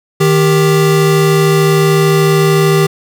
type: tone pair together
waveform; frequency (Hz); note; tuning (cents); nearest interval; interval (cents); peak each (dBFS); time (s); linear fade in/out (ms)
square; 155.97 / 394.5; D#3 / G4; +5 / +11; octave + major third; 1606; -11; 0.2-2.87; 10
effects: none